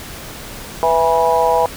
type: harmonic tone with a mistuned harmonic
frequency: 164.8 Hz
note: E3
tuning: in tune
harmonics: 3 / 4 / 5 / 6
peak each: -17 / -17 / -17 / -17 dBFS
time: 0.83-1.66 s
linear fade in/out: 0 ms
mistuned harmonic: 6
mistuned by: -25 cents
effects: pink hiss -32 dBFS RMS until 1.76 s